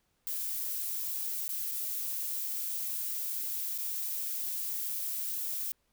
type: noise with dropouts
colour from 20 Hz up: violet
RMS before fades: -35 dBFS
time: 0.27-5.72 s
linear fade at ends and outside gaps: 0 ms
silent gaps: 1.48-1.492 / 1.714-1.718 / 3.778-3.785 s
effects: pink hiss -75 dBFS RMS until 5.92 s